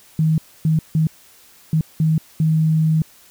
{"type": "tone bursts at uneven times", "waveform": "sine", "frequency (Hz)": 158.2, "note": "D#3", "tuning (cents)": 29, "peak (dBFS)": -13, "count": 6, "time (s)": [[0.19, 0.38], [0.65, 0.79], [0.95, 1.07], [1.73, 1.81], [2, 2.18], [2.4, 3.02]], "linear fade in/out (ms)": 2, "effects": ["white hiss -49 dBFS RMS until 3.3 s"]}